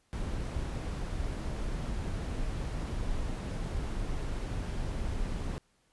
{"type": "noise", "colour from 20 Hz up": "brown", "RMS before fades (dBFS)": -34, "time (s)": [0.13, 5.58], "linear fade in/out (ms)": 0, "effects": ["pink hiss -71 dBFS RMS until 5.92 s", "resampled to 24000 Hz"]}